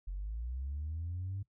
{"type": "linear sweep", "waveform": "sine", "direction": "up", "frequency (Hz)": [43.92, 100], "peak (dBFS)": -35, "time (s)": [0.07, 1.43], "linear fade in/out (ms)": 10, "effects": ["noise-tail reverb RT60 0.1 s tail -19 dB re dry", "tanh soft clip ceiling -32 dBFS"]}